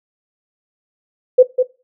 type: tone with echo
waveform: sine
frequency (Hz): 505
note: B4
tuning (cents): +39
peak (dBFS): -3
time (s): 1.38-1.43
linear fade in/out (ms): 10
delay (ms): 200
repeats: 1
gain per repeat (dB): -7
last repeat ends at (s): 1.63
effects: noise-tail reverb RT60 0.3 s tail -18 dB re dry